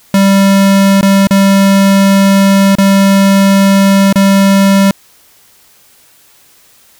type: tone with dropouts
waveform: square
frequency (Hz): 196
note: G3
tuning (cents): 0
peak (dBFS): -5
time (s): 0.14-4.91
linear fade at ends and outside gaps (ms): 2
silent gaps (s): 1.011-1.028 / 1.271-1.308 / 2.753-2.784 / 4.127-4.157
effects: white hiss -45 dBFS RMS until 6.99 s